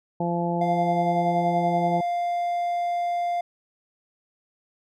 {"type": "harmonic tone", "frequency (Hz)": 172, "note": "F3", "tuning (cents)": -26, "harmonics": [1, 2, 3, 4, 5], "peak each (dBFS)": [-26, -30, -31, -30, -30], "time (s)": [0.2, 2.01], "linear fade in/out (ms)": 5}
{"type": "tone", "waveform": "triangle", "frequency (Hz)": 698.5, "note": "F5", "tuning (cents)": 0, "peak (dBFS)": -21, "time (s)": [0.61, 3.41], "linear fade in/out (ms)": 5}
{"effects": []}